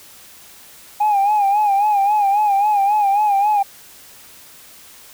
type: tone with vibrato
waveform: sine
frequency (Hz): 818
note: G#5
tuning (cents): -26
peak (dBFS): -11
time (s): 1-3.63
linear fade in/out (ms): 10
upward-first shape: sine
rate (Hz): 3.7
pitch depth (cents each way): 74
effects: tanh soft clip ceiling -10 dBFS + white hiss -43 dBFS RMS until 5.13 s